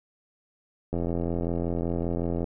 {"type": "click train", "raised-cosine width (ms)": 2, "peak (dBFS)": -16, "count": 130, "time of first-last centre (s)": [0.93, 2.442], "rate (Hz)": 85.3, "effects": []}